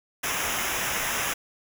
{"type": "noise with comb filter", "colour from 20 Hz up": "pink", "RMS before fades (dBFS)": -28, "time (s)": [0.23, 1.34], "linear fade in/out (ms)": 10, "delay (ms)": 0.23, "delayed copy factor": -0.8, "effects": []}